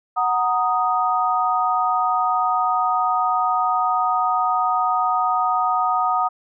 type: chord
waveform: sine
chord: D# minor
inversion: first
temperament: equal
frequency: 740 / 932.3 / 1244.5 Hz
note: F#5 / A#5 / D#6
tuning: 0 / 0 / 0 cents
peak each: -21 / -24 / -20 dBFS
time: 0.16-6.29 s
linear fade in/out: 20 ms
effects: none